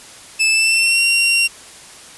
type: tone with pitch glide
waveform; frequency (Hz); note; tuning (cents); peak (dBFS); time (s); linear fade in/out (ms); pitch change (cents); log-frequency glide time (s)
sawtooth; 2626 to 2752; E7 to F7; -7 to -26; -9; 0.39-1.48; 20; +81; 0.5-1.03
effects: white hiss -39 dBFS RMS until 2.17 s + resampled to 24000 Hz